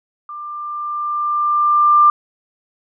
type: tone with level ramp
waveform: sine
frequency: 1190 Hz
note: D6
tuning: 22 cents sharp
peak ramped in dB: -28 to -6 dBFS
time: 0.29-2.1 s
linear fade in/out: 2 ms
effects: none